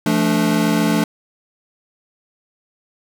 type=tone cluster; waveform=square; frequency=170.4 / 217.9 / 291.9 / 438.9 Hz; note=F3 / A3 / D4 / A4; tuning=-42 / -17 / -10 / -4 cents; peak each=-21 / -19 / -20 / -28 dBFS; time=0.06-1.04 s; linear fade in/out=2 ms; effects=none